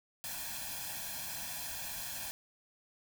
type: noise with comb filter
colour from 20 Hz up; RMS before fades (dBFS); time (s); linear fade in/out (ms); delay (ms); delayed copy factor
white; -41; 0.24-2.31; 0; 1.2; +0.85
effects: none